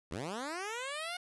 10% pulse linear sweep, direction up, 67.6 to 729 Hz, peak -29 dBFS, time 0.11-1.17 s, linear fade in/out 5 ms, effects resampled to 24000 Hz

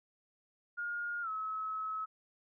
sine tone with pitch glide, 1422 to 1289 Hz, F6 to E6, +31 to -39 cents, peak -35 dBFS, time 0.77-2.06 s, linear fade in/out 20 ms, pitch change -170 cents, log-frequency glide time 1.22-1.29 s, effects none

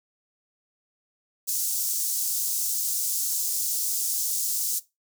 pink high-pass noise, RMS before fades -27 dBFS, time 1.47-4.8 s, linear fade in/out 20 ms, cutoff 6000 Hz, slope 24 dB/octave, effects noise-tail reverb RT60 0.2 s tail -17 dB re dry

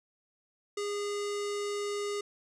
square tone with low-pass filter, 409.3 Hz, G#4, 25 cents flat, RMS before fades -34 dBFS, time 0.77-2.21 s, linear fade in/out 5 ms, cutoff 7400 Hz, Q 2, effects none

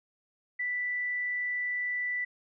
sine tone, 1975.5 Hz, B6, in tune, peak -29 dBFS, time 0.59-2.25 s, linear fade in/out 10 ms, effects none

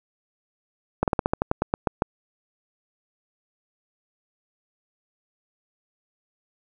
slowing click train, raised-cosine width 1 ms, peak -6 dBFS, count 12, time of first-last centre 1.03-2.021 s, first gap 48 ms, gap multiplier 1.12, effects none

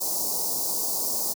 white band-stop noise, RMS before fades -27 dBFS, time 0-1.34 s, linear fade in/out 20 ms, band 1000 to 4600 Hz, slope 48 dB/octave, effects high-pass 200 Hz 12 dB/octave

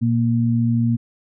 sine tone pair together, 118.52 / 233.1 Hz, A#2 / A#3, +29 / 0 cents, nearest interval octave, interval 1171 cents, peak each -18 dBFS, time 0.01-0.97 s, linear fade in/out 20 ms, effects none

